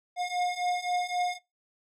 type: beating tone pair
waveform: square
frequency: 714 / 717.8 Hz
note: F5 / F5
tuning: +38 / +47 cents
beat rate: 3.8 Hz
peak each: -33 / -31 dBFS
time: 0.16-1.39 s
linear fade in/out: 50 ms
effects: noise-tail reverb RT60 0.2 s tail -19 dB re dry + low-pass 7000 Hz 12 dB/octave